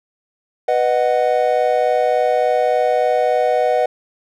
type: chord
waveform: triangle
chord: B major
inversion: none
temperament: just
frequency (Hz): 493.9 / 617.4 / 740.8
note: B4 / D#5 / F#5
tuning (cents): 0 / -14 / +2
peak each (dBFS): -16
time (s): 0.68-3.86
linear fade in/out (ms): 5
effects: none